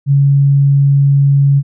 sine tone, 139.9 Hz, C#3, 16 cents sharp, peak -6 dBFS, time 0.06-1.63 s, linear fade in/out 50 ms, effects none

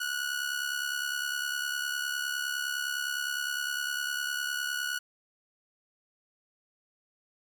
sawtooth tone with amplitude modulation, 1465 Hz, F#6, 18 cents flat, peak -24 dBFS, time 0-4.99 s, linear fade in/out 10 ms, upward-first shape sine, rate 69.8 Hz, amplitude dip 65%, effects none

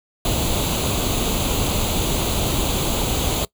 pink noise with comb filter, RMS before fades -21 dBFS, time 0.25-3.45 s, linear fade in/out 2 ms, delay 0.28 ms, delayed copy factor +0.7, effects noise-tail reverb RT60 0.1 s tail -22 dB re dry

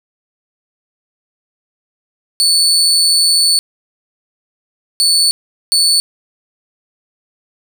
30% pulse tone bursts at uneven times, 4458 Hz, C#8, 9 cents sharp, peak -6 dBFS, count 3, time 2.4-3.59 / 5-5.31 / 5.72-6 s, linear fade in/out 0 ms, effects 8-bit

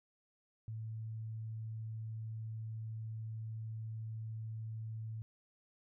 sine tone, 110.8 Hz, A2, 13 cents sharp, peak -40 dBFS, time 0.68-5.22 s, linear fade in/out 0 ms, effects none

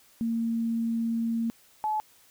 sine tone pair in turn, 229.3 / 858.5 Hz, A#3 / A5, -28 / -43 cents, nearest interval octave + major seventh, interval 2285 cents, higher second, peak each -25 dBFS, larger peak neither, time 0.21-1.5 / 1.84-2 s, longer first, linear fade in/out 0 ms, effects white hiss -59 dBFS RMS until 2.3 s

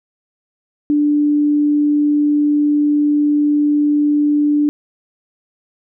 sine tone, 294.5 Hz, D4, 5 cents sharp, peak -11 dBFS, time 0.9-4.69 s, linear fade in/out 0 ms, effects none

